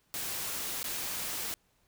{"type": "noise with dropouts", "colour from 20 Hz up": "white", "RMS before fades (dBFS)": -36, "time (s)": [0.14, 1.54], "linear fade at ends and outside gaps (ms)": 0, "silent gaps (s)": [0.83, 0.842], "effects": ["pink hiss -71 dBFS RMS until 1.87 s"]}